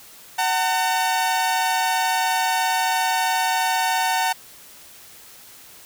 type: tone pair together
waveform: sawtooth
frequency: 750 / 904.6 Hz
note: F#5 / A5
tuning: +23 / +48 cents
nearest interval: minor third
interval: 325 cents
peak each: -18 dBFS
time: 0.38-4.33 s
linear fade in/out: 10 ms
effects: white hiss -45 dBFS RMS until 5.85 s